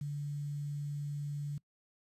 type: tone with quantisation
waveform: sine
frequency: 145.1 Hz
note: D3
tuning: 21 cents flat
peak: -35 dBFS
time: 0.01-1.58 s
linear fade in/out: 5 ms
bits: 10
effects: noise-tail reverb RT60 0.1 s tail -23 dB re dry + resampled to 32000 Hz